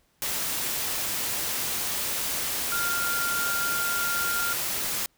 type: tone in noise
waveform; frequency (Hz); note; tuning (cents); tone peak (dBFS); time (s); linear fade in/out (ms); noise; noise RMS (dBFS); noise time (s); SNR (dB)
sine; 1396.9; F6; 0; -27; 2.72-4.53; 0; white; -29; 0.22-5.06; -1
effects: pink hiss -67 dBFS RMS until 5.17 s